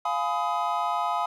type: chord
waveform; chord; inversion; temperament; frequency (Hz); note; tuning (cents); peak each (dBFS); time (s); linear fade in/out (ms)
triangle; F half-diminished seventh; none; just; 698.5 / 838.1 / 1005.8 / 1257.2; F5 / Ab5 / Cb6 / Eb6; 0 / +16 / +31 / +18; -28; 0.05-1.26; 5
effects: none